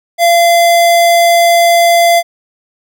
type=tone; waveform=square; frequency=685 Hz; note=F5; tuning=34 cents flat; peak=-6 dBFS; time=0.18-2.23 s; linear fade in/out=50 ms; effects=none